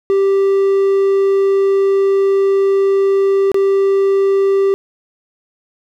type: tone with dropouts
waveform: triangle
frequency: 391.9 Hz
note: G4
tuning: in tune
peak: -8 dBFS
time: 0.1-4.74 s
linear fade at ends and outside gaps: 0 ms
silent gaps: 3.517-3.544 s
effects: none